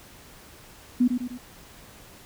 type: tone with echo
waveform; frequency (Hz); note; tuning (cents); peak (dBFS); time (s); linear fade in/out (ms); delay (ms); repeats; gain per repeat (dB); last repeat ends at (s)
sine; 246.9; B3; 0; -16; 1-1.08; 10; 100; 3; -6; 1.38
effects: pink hiss -49 dBFS RMS until 2.25 s